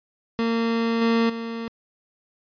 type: tone with level steps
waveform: 30% pulse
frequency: 229.4 Hz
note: A#3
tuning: 28 cents flat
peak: -18 / -15 / -26 dBFS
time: 0.39-1.68 s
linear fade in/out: 0 ms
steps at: 1.01 / 1.29 s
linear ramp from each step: 10 ms
effects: resampled to 11025 Hz